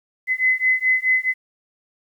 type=beating tone pair; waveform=sine; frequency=2029 / 2033.7 Hz; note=B6 / C7; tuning=+46 / -50 cents; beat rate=4.7 Hz; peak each=-19 dBFS; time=0.27-1.34 s; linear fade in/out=50 ms; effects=9-bit